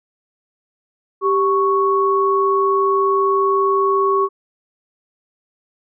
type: tone pair together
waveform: sine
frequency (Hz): 392 / 1108.7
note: G4 / C#6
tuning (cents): 0 / 0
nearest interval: octave + tritone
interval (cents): 1800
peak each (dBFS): -16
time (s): 1.21-4.29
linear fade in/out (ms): 50
effects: none